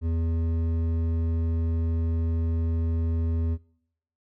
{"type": "tone with hard clipping", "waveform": "triangle", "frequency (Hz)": 82.41, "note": "E2", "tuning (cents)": 0, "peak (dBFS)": -25, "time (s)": [0.01, 3.58], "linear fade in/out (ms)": 50, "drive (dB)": 13, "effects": ["noise-tail reverb RT60 0.7 s tail -23 dB re dry"]}